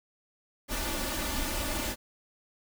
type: noise with comb filter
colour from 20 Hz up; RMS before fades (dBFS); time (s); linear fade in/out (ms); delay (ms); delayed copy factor
pink; -32; 0.68-1.96; 50; 3.4; +0.85
effects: none